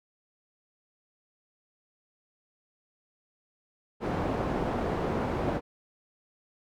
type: low-pass noise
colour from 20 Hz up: white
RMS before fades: -30 dBFS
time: 4-5.61 s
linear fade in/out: 50 ms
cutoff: 620 Hz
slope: 12 dB/octave
effects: none